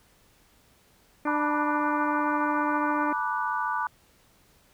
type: harmonic tone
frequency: 297.4 Hz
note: D4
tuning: 22 cents sharp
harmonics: 1 / 2 / 3 / 4 / 5 / 6 / 7 / 8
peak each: -28 / -34 / -38 / -40 / -42 / -44 / -45 / -46 dBFS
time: 1.25-3.13 s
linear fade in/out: 5 ms
type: chord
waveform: sine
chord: B minor seventh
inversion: third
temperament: equal with one note detuned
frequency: 880 / 974.2 / 1174.7 / 1480 Hz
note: A5 / B5 / D6 / F#6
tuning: 0 / -24 / 0 / 0 cents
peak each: -32 / -30 / -31 / -32 dBFS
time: 1.27-3.87 s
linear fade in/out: 2 ms
effects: pink hiss -61 dBFS RMS until 4.73 s